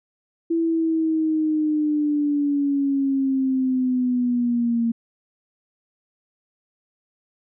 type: linear sweep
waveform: sine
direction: down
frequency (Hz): 333 to 230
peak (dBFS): -18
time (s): 0.5-4.92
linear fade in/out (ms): 10
effects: none